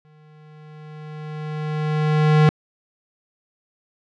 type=tone with exponential growth; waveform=square; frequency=153 Hz; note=D#3; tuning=29 cents flat; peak=-11 dBFS; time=0.05-2.49 s; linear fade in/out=0 ms; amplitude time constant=530 ms; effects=low-pass 3000 Hz 12 dB/octave